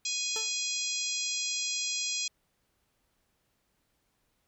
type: harmonic tone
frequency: 828 Hz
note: G#5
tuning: 5 cents flat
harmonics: 3 / 4 / 5 / 6 / 7 / 8 / 9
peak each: -38 / -38 / -38 / -38 / -38 / -38 / -38 dBFS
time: 0.05-2.28 s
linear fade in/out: 5 ms
type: tone with exponential decay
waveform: 20% pulse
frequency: 439.6 Hz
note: A4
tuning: 2 cents flat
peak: -30 dBFS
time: 0.36-0.55 s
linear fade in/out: 1 ms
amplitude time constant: 40 ms
effects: pink hiss -75 dBFS RMS until 4.47 s